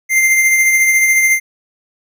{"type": "tone with tremolo", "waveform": "square", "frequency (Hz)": 2093, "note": "C7", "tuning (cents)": 0, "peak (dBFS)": -8, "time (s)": [0.09, 1.4], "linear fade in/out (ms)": 50, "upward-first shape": "triangle", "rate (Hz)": 14, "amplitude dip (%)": 40, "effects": []}